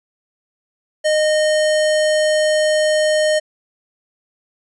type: tone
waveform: square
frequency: 615 Hz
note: D#5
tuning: 20 cents flat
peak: -14 dBFS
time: 1.04-3.4 s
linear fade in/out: 20 ms
effects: resampled to 24000 Hz